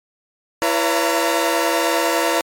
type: tone cluster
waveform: sawtooth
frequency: 334 / 493.2 / 565 / 678 / 918 Hz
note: E4 / B4 / C#5 / E5 / A#5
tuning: +23 / -2 / +33 / +49 / -27 cents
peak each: -19 dBFS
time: 0.62-2.41 s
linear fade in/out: 0 ms
effects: MP3 64 kbps